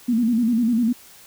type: tone with vibrato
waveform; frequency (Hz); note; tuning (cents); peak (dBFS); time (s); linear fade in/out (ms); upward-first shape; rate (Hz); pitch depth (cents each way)
sine; 232.9; A#3; -1; -16; 0.08-0.93; 10; square; 10; 83
effects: white hiss -47 dBFS RMS until 1.26 s